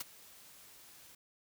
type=noise with ADSR envelope; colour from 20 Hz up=white; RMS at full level=-37 dBFS; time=0-1.15 s; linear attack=7 ms; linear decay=20 ms; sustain=-20 dB; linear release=3 ms; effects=none

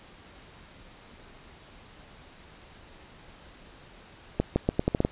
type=accelerating click train; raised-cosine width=2 ms; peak=-9 dBFS; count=8; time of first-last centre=4.4-5.049 s; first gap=160 ms; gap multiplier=0.81; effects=pink hiss -51 dBFS RMS until 5.11 s + resampled to 8000 Hz

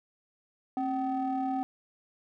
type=ring-modulated tone; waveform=triangle; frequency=248.4 Hz; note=B3; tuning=10 cents sharp; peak=-23 dBFS; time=0.77-1.63 s; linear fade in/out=0 ms; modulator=516 Hz; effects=none

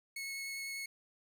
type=tone with vibrato; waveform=sawtooth; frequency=2191 Hz; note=C#7; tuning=21 cents flat; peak=-36 dBFS; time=0.16-0.86 s; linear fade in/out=5 ms; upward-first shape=triangle; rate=10 Hz; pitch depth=9 cents each way; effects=12-bit

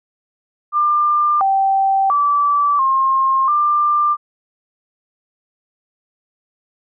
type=tone with pitch steps; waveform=sine; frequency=1195 / 778 / 1158 / 1067 / 1190 Hz; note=D6 / G5 / D6 / C6 / D6; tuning=+30 / -13 / -25 / +34 / +22 cents; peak=-12 dBFS; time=0.72-4.17 s; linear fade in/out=50 ms; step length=690 ms; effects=none

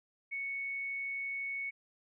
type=tone; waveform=sine; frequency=2217 Hz; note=C#7; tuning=in tune; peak=-35 dBFS; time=0.31-1.71 s; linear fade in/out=20 ms; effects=none

